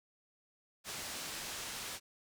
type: low-pass noise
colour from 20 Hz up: white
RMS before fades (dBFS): -43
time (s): 0.84-2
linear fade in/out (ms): 50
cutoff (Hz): 7800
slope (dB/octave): 12
effects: none